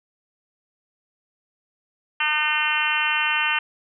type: harmonic tone with a mistuned harmonic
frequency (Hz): 303.4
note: D#4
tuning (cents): -44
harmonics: 3 / 4 / 5 / 6 / 7 / 8 / 9 / 10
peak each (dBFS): -29 / -29 / -27 / -28 / -30 / -30 / -24 / -28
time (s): 2.2-3.59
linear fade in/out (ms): 5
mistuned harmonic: 10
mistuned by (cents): +16
effects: none